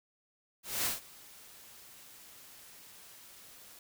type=noise with ADSR envelope; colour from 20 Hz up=white; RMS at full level=-31 dBFS; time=0.63-3.79 s; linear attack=220 ms; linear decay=150 ms; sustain=-23 dB; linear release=3 ms; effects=none